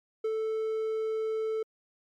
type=tone with ADSR envelope; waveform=triangle; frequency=440 Hz; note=A4; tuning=in tune; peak=-24 dBFS; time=0.24-1.63 s; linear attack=7 ms; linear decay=53 ms; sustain=-2 dB; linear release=6 ms; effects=MP3 96 kbps